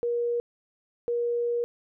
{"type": "tone pair in turn", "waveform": "sine", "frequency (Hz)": [475.7, 475.7], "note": ["A#4", "A#4"], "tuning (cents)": [35, 35], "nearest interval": "unison", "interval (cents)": 0, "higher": "neither", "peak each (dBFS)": -24, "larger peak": "neither", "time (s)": [[0.03, 0.4], [1.08, 1.64]], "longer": "second", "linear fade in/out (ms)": 0, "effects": []}